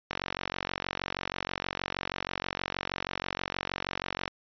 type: click train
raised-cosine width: 0.3 ms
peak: -14 dBFS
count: 194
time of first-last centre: 0.11-4.278 s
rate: 46.3 Hz
effects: resampled to 11025 Hz